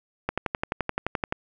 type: click train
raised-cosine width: 0.5 ms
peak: -10 dBFS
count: 13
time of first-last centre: 0.29-1.324 s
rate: 11.6 Hz
effects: none